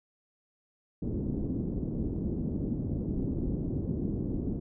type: low-pass noise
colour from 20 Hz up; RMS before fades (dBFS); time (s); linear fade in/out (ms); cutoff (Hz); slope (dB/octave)
white; -32; 1.02-4.6; 10; 310; 24
effects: none